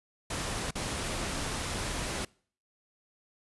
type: noise with dropouts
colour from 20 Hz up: pink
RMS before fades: -34 dBFS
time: 0.3-2.25 s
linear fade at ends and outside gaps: 5 ms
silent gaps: 0.709-0.753 s
effects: noise-tail reverb RT60 0.5 s tail -25 dB re dry + resampled to 24000 Hz